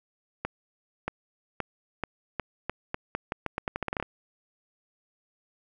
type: accelerating click train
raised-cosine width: 0.5 ms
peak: -14 dBFS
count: 19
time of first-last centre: 0.45-4.026 s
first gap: 630 ms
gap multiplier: 0.83
effects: none